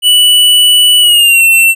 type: tone with pitch glide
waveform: square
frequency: 2960 to 2699 Hz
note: F#7 to E7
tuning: 0 to +40 cents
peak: -4 dBFS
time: 0.02-1.75 s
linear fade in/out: 50 ms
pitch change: -160 cents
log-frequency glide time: 1-1.44 s
effects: none